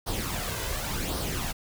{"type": "noise with flanger", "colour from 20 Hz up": "pink", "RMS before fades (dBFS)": -31, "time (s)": [0.06, 1.53], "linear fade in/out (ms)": 20, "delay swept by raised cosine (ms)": [0.2, 2], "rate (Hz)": 0.9, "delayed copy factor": 0.55, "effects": []}